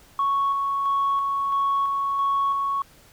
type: tone with tremolo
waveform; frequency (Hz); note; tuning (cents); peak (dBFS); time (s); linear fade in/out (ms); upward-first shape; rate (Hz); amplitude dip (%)
sine; 1108.7; C#6; 0; -18; 0.19-2.82; 2; square; 1.5; 30
effects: tanh soft clip ceiling -16 dBFS + pink hiss -53 dBFS RMS until 3.12 s